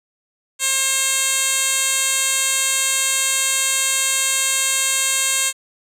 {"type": "tone with band-pass filter", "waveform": "10% pulse", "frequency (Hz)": 535, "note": "C5", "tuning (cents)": 38, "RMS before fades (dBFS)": -19, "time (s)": [0.59, 5.53], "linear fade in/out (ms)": 50, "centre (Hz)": 7300, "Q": 1.6, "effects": []}